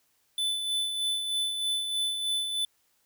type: tone with tremolo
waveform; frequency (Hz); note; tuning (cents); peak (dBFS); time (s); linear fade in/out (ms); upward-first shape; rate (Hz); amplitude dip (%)
square; 3503; A7; -8; -26; 0.38-2.65; 2; sine; 3.2; 45
effects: white hiss -70 dBFS RMS until 3.05 s